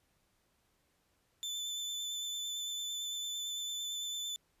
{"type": "tone with vibrato", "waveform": "30% pulse", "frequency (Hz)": 3520, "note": "A7", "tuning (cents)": 0, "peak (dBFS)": -34, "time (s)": [1.43, 4.36], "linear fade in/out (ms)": 0, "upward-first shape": "sine", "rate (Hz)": 8.9, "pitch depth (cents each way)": 17, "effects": ["pink hiss -75 dBFS RMS until 4.6 s", "resampled to 32000 Hz"]}